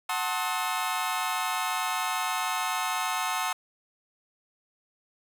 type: chord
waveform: sawtooth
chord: F# diminished seventh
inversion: none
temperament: just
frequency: 740 / 888 / 1065.6 / 1278.7 Hz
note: F#5 / A5 / C6 / Eb6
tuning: 0 / +16 / +31 / +47 cents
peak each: -29 dBFS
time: 0.09-3.53 s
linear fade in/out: 5 ms
effects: none